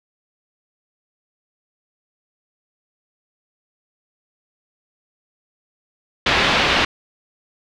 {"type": "low-pass noise", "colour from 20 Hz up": "white", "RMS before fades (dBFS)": -17, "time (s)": [6.26, 6.85], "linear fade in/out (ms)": 5, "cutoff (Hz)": 3600, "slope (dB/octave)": 24, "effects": []}